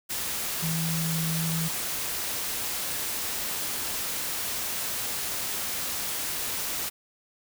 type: tone in noise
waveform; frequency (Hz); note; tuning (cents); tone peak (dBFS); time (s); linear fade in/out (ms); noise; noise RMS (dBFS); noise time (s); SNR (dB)
sine; 163.1; E3; -18; -27; 0.62-1.69; 20; white; -31; 0.09-6.9; +1
effects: none